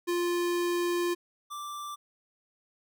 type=tone pair in turn; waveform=square; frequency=349.2 / 1174.6 Hz; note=F4 / D6; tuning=0 / 0 cents; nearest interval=octave + major sixth; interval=2100 cents; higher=second; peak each=-27 / -37 dBFS; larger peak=first; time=0.07-1.15 / 1.5-1.96 s; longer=first; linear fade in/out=20 ms; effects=none